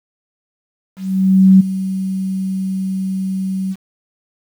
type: tone with ADSR envelope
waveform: sine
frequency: 190 Hz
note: F#3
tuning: 46 cents sharp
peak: -3 dBFS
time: 0.96-3.76 s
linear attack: 640 ms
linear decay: 14 ms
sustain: -14 dB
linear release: 48 ms
effects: 7-bit